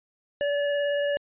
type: tone with vibrato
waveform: square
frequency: 575 Hz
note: D5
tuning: 37 cents flat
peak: -24 dBFS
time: 0.41-1.17 s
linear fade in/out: 0 ms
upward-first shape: triangle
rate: 18 Hz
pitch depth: 11 cents each way
effects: resampled to 8000 Hz